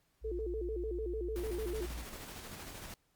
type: tone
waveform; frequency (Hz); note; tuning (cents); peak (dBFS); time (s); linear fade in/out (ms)
sine; 58.27; A#1; 0; -39; 0.21-2.06; 50
type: tone with vibrato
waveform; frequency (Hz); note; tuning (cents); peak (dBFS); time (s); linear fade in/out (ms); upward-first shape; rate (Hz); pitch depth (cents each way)
sine; 393.2; G4; +5; -36; 0.24-1.86; 10; square; 6.7; 190
type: noise with tremolo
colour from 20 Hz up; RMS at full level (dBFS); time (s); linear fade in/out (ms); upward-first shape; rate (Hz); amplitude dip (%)
pink; -46; 1.36-2.94; 0; square; 13; 30
effects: pink hiss -75 dBFS RMS until 3.15 s + Opus 48 kbps